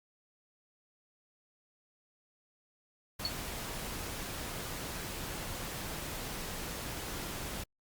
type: noise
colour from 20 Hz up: pink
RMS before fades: -40 dBFS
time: 3.19-7.64 s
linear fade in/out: 10 ms
type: tone with exponential decay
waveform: sine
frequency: 4400 Hz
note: C#8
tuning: 14 cents flat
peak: -27 dBFS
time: 3.25-3.34 s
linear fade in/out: 1 ms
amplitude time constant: 19 ms
effects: Opus 48 kbps